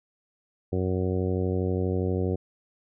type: harmonic tone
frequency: 92.4 Hz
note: F#2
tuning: 2 cents flat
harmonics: 1 / 2 / 3 / 4 / 5 / 6 / 7 / 8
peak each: -27 / -31 / -33 / -31 / -32 / -38 / -46 / -44 dBFS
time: 0.72-2.36 s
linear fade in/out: 10 ms
effects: none